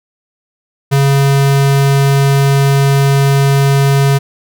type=tone; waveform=square; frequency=138.59 Hz; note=C#3; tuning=in tune; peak=-8 dBFS; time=0.91-4.19 s; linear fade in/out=20 ms; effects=none